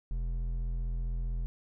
sine tone with hard clipping, 42.27 Hz, E1, 44 cents sharp, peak -32 dBFS, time 0.11-1.46 s, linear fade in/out 0 ms, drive 7 dB, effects none

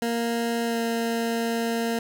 20% pulse tone with pitch glide, 233.1 to 230.7 Hz, A#3 to A#3, 0 to -18 cents, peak -19 dBFS, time 0.02-1.99 s, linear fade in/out 2 ms, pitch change -18 cents, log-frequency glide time 0.64-0.78 s, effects none

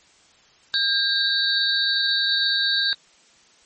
sine tone cluster, 1606 / 3758 / 3968 / 4491 Hz, G6 / A#7 / B7 / C#8, +41 / +13 / +7 / +22 cents, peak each -24 dBFS, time 0.74-2.93 s, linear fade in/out 0 ms, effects white hiss -55 dBFS RMS until 3.65 s + MP3 32 kbps

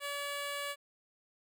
10% pulse tone, 571 Hz, D5, 49 cents flat, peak -28 dBFS, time 0-0.76 s, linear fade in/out 50 ms, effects none

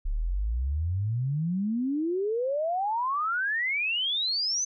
sine exponential sweep, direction up, 33.54 to 6260 Hz, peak -25 dBFS, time 0.05-4.65 s, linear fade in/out 10 ms, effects none

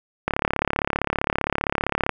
click train, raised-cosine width 0.5 ms, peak -5 dBFS, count 65, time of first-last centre 0.28-2.093 s, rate 35.3 Hz, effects none

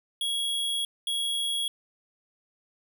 square tone bursts at uneven times, 3322 Hz, G#7, in tune, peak -27 dBFS, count 2, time 0.21-0.85 / 1.07-1.68 s, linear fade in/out 2 ms, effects none

